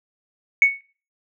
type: tone with exponential decay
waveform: sine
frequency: 2217 Hz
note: C#7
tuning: in tune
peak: -6 dBFS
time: 0.62-0.81 s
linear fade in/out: 1 ms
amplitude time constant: 40 ms
effects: noise-tail reverb RT60 0.4 s tail -19 dB re dry + tanh soft clip ceiling -3 dBFS